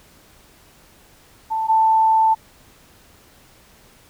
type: tone pair in turn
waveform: sine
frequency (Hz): 885 / 885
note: A5 / A5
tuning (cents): +10 / +10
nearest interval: unison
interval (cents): 0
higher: neither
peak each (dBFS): -19 / -12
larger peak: second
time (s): 1.5-1.68 / 1.68-2.35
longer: second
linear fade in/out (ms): 20
effects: pink hiss -51 dBFS RMS until 4.09 s